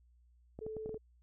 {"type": "clicks", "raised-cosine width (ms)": 2, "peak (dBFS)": -31, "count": 6, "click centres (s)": [0.59, 0.665, 0.767, 0.86, 0.893, 0.944]}
{"type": "tone", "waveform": "sine", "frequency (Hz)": 436.5, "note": "A4", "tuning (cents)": -14, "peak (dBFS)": -40, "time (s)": [0.61, 0.98], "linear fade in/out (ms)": 10}
{"effects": ["added 60 Hz sine -63 dBFS peak until 1.22 s"]}